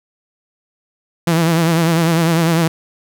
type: tone with vibrato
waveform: sawtooth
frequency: 165.6 Hz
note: E3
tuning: 8 cents sharp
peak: -8 dBFS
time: 1.27-2.68 s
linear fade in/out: 5 ms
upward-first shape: triangle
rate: 10 Hz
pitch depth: 76 cents each way
effects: none